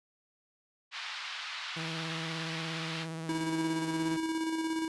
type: band-pass noise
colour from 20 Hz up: white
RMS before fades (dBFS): -40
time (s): 0.91-3.07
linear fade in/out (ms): 50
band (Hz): 960 to 4100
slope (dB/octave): 24
type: tone with vibrato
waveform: sawtooth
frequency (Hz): 162.3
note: E3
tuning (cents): -27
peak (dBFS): -33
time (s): 1.76-4.17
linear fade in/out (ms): 10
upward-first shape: sine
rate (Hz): 17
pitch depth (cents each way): 30
type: tone with tremolo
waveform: square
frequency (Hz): 322.4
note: E4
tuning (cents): -38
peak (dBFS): -30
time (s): 3.29-4.88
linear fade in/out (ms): 2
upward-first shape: square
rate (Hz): 17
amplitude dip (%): 35
effects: resampled to 24000 Hz

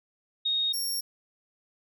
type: tone pair in turn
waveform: sine / 20% pulse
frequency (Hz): 3729 / 5525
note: A#7 / F8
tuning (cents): 0 / -20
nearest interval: perfect fifth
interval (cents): 680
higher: second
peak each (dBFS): -24 / -23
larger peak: second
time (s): 0.45-0.73 / 0.73-1.01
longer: neither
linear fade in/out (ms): 10
effects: none

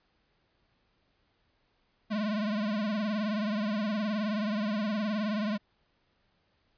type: tone with vibrato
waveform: square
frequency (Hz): 211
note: G#3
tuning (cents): +28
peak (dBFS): -29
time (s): 2.1-5.58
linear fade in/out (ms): 20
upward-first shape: triangle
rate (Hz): 19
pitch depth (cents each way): 110
effects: pink hiss -72 dBFS RMS until 6.77 s + resampled to 11025 Hz

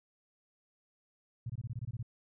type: tone bursts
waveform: sine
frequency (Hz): 117.5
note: A#2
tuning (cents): +14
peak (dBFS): -35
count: 10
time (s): 1.46-2.028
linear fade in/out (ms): 5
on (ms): 37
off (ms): 22
effects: none

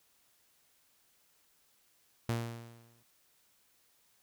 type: tone with exponential decay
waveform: sawtooth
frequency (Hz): 116.54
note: A#2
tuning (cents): 0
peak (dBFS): -25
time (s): 2.29-3.03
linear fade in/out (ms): 0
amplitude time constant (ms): 160
effects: white hiss -70 dBFS RMS until 4.22 s

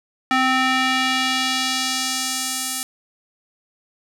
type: tone with band-pass filter sweep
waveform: square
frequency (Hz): 260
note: C4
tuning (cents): -11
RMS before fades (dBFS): -21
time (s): 0.31-2.83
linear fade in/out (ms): 0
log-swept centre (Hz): 1600 to 10000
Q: 0.98
effects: none

